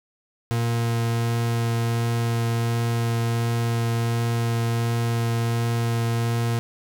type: tone with vibrato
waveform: 40% pulse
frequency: 116.54 Hz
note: A#2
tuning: in tune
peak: -20 dBFS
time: 0.51-6.59 s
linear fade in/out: 0 ms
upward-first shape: triangle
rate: 1.4 Hz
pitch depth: 9 cents each way
effects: none